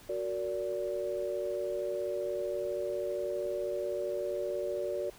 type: chord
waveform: sine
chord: Gb augmented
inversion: none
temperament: just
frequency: 370 / 462.5 / 578.1 Hz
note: Gb4 / Bb4 / D5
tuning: 0 / -14 / -27 cents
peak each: -36 / -38 / -34 dBFS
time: 0.09-5.1 s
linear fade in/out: 5 ms
effects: pink hiss -55 dBFS RMS until 5.18 s